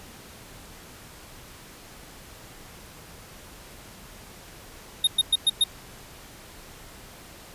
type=tone bursts; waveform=square; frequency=3705 Hz; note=A#7; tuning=11 cents flat; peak=-17 dBFS; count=5; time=5.04-5.64 s; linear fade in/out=5 ms; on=32 ms; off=110 ms; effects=pink hiss -46 dBFS RMS until 7.54 s + resampled to 32000 Hz